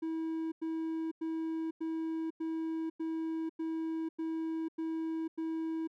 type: tone bursts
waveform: triangle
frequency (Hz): 323.2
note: E4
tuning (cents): -34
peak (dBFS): -31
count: 10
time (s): 0.02-5.875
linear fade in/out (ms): 10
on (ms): 500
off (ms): 95
effects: none